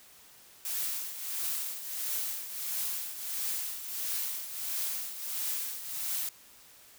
blue noise with tremolo, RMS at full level -32 dBFS, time 0.65-6.29 s, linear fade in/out 2 ms, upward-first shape triangle, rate 1.5 Hz, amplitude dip 70%, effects white hiss -56 dBFS RMS until 6.98 s

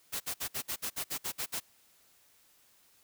white noise bursts, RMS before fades -35 dBFS, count 11, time 0.12-1.603 s, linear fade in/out 20 ms, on 83 ms, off 57 ms, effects white hiss -65 dBFS RMS until 3.03 s

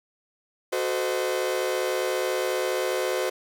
40% pulse chord, F# diminished seventh, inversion none, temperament equal with one note detuned, 370 / 440 / 514.6 / 622.3 Hz, F#4 / A4 / C5 / Eb5, 0 / 0 / -29 / 0 cents, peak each -28 / -32 / -27 / -32 dBFS, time 0.72-3.3 s, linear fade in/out 10 ms, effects none

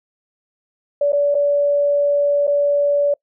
sine tone with dropouts, 575 Hz, D5, 37 cents flat, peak -13 dBFS, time 1.01-3.14 s, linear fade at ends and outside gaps 5 ms, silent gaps 1.122-1.13 / 1.345-1.35 / 2.47-2.476 s, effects noise-tail reverb RT60 0.1 s tail -25 dB re dry

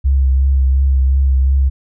sine tone with vibrato, 66.9 Hz, C2, 39 cents sharp, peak -9 dBFS, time 0.04-1.7 s, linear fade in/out 20 ms, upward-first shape triangle, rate 2.8 Hz, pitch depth 36 cents each way, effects none

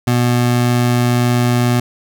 25% pulse tone, 121.8 Hz, B2, 24 cents flat, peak -8 dBFS, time 0.07-1.8 s, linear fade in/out 5 ms, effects none

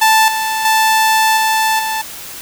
sawtooth tone with level steps, 880 Hz, A5, in tune, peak -4 / -12 / -6 / -8 / -13 dBFS, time 0.01-2.02 s, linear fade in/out 10 ms, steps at 0.28 / 0.65 / 1.37 / 1.79 s, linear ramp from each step 2 ms, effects white hiss -30 dBFS RMS until 2.41 s

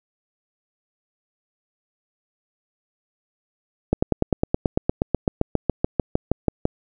slowing click train, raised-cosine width 2 ms, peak -4 dBFS, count 22, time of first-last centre 3.93-6.654 s, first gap 95 ms, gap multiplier 1.03, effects none

